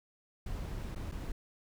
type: noise with dropouts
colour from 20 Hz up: brown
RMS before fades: -39 dBFS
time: 0.46-1.32 s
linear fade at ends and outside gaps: 5 ms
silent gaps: 0.95-0.958 / 1.116-1.12 s
effects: none